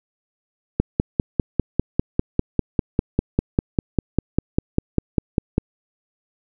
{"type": "click train", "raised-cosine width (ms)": 3, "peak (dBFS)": -3, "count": 25, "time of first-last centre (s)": [0.8, 5.581], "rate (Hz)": 5.02, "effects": []}